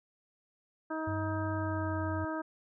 harmonic tone, 316.3 Hz, D#4, 29 cents sharp, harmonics 1 / 2 / 3 / 4 / 5, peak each -36 / -39 / -41 / -42 / -43 dBFS, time 0.9-2.42 s, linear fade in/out 10 ms
sine tone with pitch glide, 98 to 92.87 Hz, G2 to F#2, 0 to +7 cents, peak -34 dBFS, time 1.07-2.25 s, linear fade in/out 5 ms, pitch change -93 cents, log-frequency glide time 1.56-1.99 s
effects none

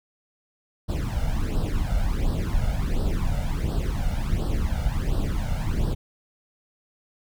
brown noise with flanger, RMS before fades -24 dBFS, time 0.88-5.95 s, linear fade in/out 20 ms, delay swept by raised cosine 0.22 to 1.42 ms, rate 1.4 Hz, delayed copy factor +0.8, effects none

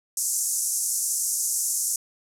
pink band-pass noise, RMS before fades -26 dBFS, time 0.17-1.96 s, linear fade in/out 2 ms, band 6000 to 12000 Hz, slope 48 dB/octave, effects none

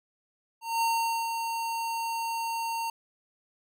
square tone with ADSR envelope, 916 Hz, A#5, 31 cents flat, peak -24 dBFS, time 0.61-2.9 s, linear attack 210 ms, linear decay 460 ms, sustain -6 dB, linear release 3 ms, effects none

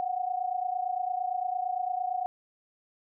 sine tone pair together, 725 / 753.8 Hz, F#5 / F#5, -35 / +32 cents, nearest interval minor second, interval 67 cents, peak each -30 / -32 dBFS, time 0-2.26 s, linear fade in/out 0 ms, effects none

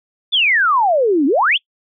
sine exponential two-way sweep, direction down then up, 3583 to 261.6 to 3583 Hz, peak -11 dBFS, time 0.32-1.58 s, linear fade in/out 20 ms, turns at 1.26 s, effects noise-tail reverb RT60 0.1 s tail -25 dB re dry

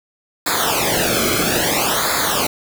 pink noise with flanger, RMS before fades -18 dBFS, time 0.46-2.47 s, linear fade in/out 5 ms, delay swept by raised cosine 0.34 to 1.1 ms, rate 0.6 Hz, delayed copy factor -0.95, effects none

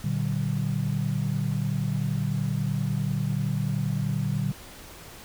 sine chord, Bb augmented, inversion none, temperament equal with one note detuned, 116.54 / 146.83 / 189.76 Hz, Bb2 / D3 / F#3, 0 / 0 / +44 cents, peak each -29 / -27 / -30 dBFS, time 0.04-4.52 s, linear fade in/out 5 ms, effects pink hiss -45 dBFS RMS until 5.24 s

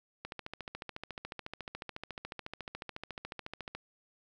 click train, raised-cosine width 0.3 ms, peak -24 dBFS, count 50, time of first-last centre 0.25-3.75 s, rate 14 Hz, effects none

